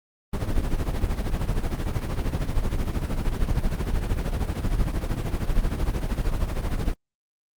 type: noise with tremolo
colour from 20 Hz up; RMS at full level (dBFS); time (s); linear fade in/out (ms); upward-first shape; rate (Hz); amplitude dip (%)
brown; -21; 0.33-6.94; 5; triangle; 13; 75
effects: Opus 24 kbps

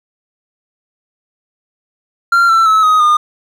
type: tone with pitch steps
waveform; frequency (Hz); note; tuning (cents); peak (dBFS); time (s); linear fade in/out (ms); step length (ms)
triangle; 1382 / 1338.8 / 1296.9 / 1256.4 / 1217.1; F6 / E6 / E6 / D#6 / D#6; -19 / +26 / -29 / +16 / -39; -5; 2.32-3.17; 5; 170
effects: none

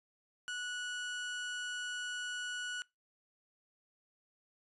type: tone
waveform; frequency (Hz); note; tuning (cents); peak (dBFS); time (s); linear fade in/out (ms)
30% pulse; 1470; F#6; -12; -35; 0.48-2.82; 0
effects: noise-tail reverb RT60 0.2 s tail -22 dB re dry + resampled to 24000 Hz

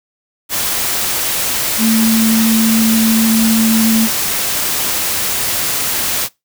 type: tone in noise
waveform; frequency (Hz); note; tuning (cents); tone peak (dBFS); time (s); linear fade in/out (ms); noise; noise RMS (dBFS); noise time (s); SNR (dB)
sine; 223.4; A3; +27; -10; 1.78-4.09; 50; white; -17; 0.49-6.29; +4
effects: noise-tail reverb RT60 0.2 s tail -22 dB re dry

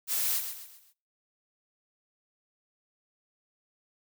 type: noise with echo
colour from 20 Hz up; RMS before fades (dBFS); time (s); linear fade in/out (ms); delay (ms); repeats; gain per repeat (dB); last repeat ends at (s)
blue; -29; 0.07-0.42; 50; 130; 4; -8; 0.94
effects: noise-tail reverb RT60 0.4 s tail -24 dB re dry

